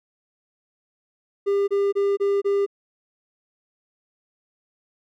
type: tone bursts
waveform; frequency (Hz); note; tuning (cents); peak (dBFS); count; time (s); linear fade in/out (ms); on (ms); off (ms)
triangle; 400; G4; +35; -16; 5; 1.46-2.664; 20; 220; 26
effects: none